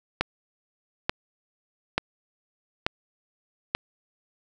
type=click train; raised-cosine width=0.3 ms; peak=-6 dBFS; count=5; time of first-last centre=0.21-3.75 s; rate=1.13 Hz; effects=none